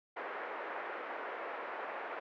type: band-pass noise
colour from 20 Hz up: pink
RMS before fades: -42 dBFS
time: 0.16-2.2 s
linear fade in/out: 10 ms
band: 430 to 2000 Hz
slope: 24 dB/octave
effects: none